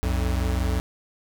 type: tone pair together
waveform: square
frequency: 61.74 / 87.31 Hz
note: B1 / F2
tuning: 0 / 0 cents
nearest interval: tritone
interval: 600 cents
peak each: -24 / -27 dBFS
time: 0.03-0.8 s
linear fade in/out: 0 ms
effects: none